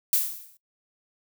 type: noise with exponential decay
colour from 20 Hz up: violet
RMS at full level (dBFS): -19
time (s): 0.13-0.57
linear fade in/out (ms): 1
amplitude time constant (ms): 95
effects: noise-tail reverb RT60 0.1 s tail -19 dB re dry